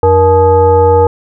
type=tone with frequency modulation; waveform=sine; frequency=474.1 Hz; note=A#4; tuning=29 cents sharp; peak=-4 dBFS; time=0.03-1.07 s; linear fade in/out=2 ms; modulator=386 Hz; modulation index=1; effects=none